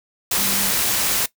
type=tone in noise; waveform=sine; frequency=196 Hz; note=G3; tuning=in tune; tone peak=-31 dBFS; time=0.37-0.71 s; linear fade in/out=5 ms; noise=white; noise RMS=-20 dBFS; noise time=0.31-1.26 s; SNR=-14 dB; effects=noise-tail reverb RT60 0.1 s tail -18 dB re dry